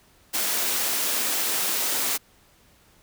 white high-pass noise, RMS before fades -25 dBFS, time 0.33-2.18 s, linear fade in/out 20 ms, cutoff 200 Hz, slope 24 dB/octave, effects pink hiss -58 dBFS RMS until 3.02 s

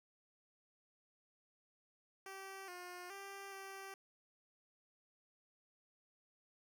10% pulse tone with pitch steps, 387.2 / 357.2 / 394.4 / 389 Hz, G4 / F4 / G4 / G4, -21 / +39 / +11 / -13 cents, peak -40 dBFS, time 2.26-3.94 s, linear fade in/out 2 ms, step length 420 ms, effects none

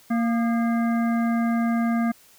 harmonic tone with a mistuned harmonic, 231.5 Hz, A#3, 12 cents flat, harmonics 1 / 3 / 5 / 7 / 9, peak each -20 / -30 / -34 / -37 / -39 dBFS, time 0.1-2.12 s, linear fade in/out 10 ms, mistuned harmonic 5, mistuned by +82 cents, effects white hiss -54 dBFS RMS until 2.38 s

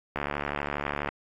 click train, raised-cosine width 0.5 ms, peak -14 dBFS, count 68, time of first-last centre 0.16-1.088 s, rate 72.2 Hz, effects AAC 64 kbps

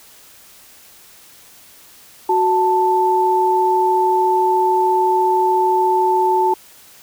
sine tone pair together, 370 / 883.1 Hz, F#4 / A5, 0 / +6 cents, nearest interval octave + minor third, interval 1506 cents, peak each -17 / -14 dBFS, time 2.29-6.54 s, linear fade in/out 5 ms, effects white hiss -45 dBFS RMS until 7.02 s

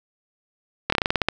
slowing click train, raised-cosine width 0.3 ms, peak -3 dBFS, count 10, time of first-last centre 0.9-1.286 s, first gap 24 ms, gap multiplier 1.14, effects none

